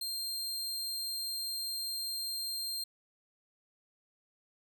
sawtooth tone, 4185 Hz, C8, in tune, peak -32 dBFS, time 0.01-2.84 s, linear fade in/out 5 ms, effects none

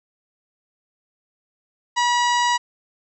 harmonic tone, 967 Hz, B5, 37 cents flat, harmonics 1 / 2 / 3 / 4 / 5 / 6 / 7 / 8, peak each -18 / -24 / -28 / -30 / -32 / -34 / -35 / -36 dBFS, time 1.96-2.58 s, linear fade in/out 20 ms, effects none

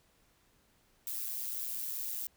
violet noise with amplitude modulation, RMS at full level -35 dBFS, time 1.07-2.27 s, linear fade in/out 2 ms, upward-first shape sine, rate 120 Hz, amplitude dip 65%, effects pink hiss -69 dBFS RMS until 2.36 s

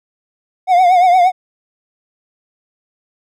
triangle tone with vibrato, 724 Hz, F#5, 38 cents flat, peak -5 dBFS, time 0.67-1.32 s, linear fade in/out 50 ms, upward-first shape triangle, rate 8.6 Hz, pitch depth 89 cents each way, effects none

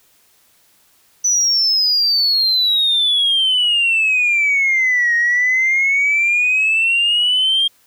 sine exponential two-way sweep, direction down then up, 6000 to 1869 to 3224 Hz, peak -11 dBFS, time 1.24-7.68 s, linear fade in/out 10 ms, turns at 5.15 s, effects tanh soft clip ceiling -9 dBFS + white hiss -55 dBFS RMS until 7.86 s

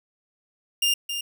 sawtooth tone with echo, 2806 Hz, F7, 8 cents sharp, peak -16 dBFS, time 0.82-0.94 s, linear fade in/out 5 ms, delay 270 ms, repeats 1, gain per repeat -8 dB, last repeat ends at 1.21 s, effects none

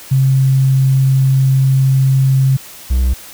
sine / triangle tone pair in turn, 133.5 / 63.13 Hz, C3 / B1, +35 / +39 cents, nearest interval octave + minor second, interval 1296 cents, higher first, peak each -8 dBFS, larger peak neither, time 0.11-2.57 / 2.9-3.14 s, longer first, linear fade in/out 10 ms, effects white hiss -35 dBFS RMS until 3.33 s

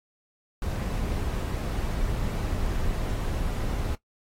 brown noise, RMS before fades -28 dBFS, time 0.62-3.95 s, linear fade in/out 2 ms, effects noise-tail reverb RT60 0.1 s tail -18 dB re dry + AAC 48 kbps

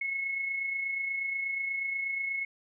sine tone with amplitude modulation, 2184 Hz, C#7, 26 cents flat, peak -28 dBFS, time 0.01-2.45 s, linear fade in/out 5 ms, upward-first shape sine, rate 28.3 Hz, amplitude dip 40%, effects none

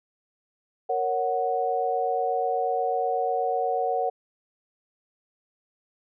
sine chord, F# major, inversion first, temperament equal, 466.2 / 554.4 / 740 Hz, A#4 / C#5 / F#5, 0 / 0 / 0 cents, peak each -28 / -30 / -25 dBFS, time 0.89-4.1 s, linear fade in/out 10 ms, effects none

